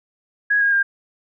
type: tone with pitch steps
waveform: sine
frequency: 1661.2 / 1631.7 / 1602.8 Hz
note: G#6 / G#6 / G6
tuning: 0 / -31 / +38 cents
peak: -14 dBFS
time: 0.5-0.83 s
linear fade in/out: 10 ms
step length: 110 ms
effects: none